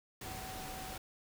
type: tone in noise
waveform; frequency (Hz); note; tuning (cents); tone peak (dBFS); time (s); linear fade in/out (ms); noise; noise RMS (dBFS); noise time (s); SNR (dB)
sine; 755; F#5; +35; -47; 0.25-0.97; 5; pink; -45; 0.21-0.98; -5
effects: none